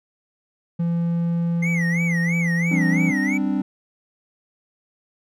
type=tone; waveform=triangle; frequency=169.7 Hz; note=F3; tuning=49 cents flat; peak=-17 dBFS; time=0.79-3.11 s; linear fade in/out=10 ms
type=tone with vibrato; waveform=triangle; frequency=2058 Hz; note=C7; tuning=29 cents flat; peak=-22 dBFS; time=1.62-3.38 s; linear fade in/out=10 ms; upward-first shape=sine; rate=3 Hz; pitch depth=190 cents each way
type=chord; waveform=triangle; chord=G suspended fourth; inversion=none; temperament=just; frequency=196 / 261.3 / 294 Hz; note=G3 / C4 / D4; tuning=0 / -2 / +2 cents; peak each=-22 dBFS; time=2.71-3.62 s; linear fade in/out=5 ms
effects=none